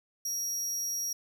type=tone; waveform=40% pulse; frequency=5670 Hz; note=F8; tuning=25 cents sharp; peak=-30 dBFS; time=0.25-1.13 s; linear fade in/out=5 ms; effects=none